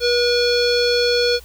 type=tone with low-pass filter; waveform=square; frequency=482.8 Hz; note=B4; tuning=39 cents flat; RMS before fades=-17 dBFS; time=0-1.4 s; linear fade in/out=50 ms; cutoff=4500 Hz; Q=5.4; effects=added 60 Hz sine -41 dBFS peak until 1.44 s + white hiss -47 dBFS RMS until 1.44 s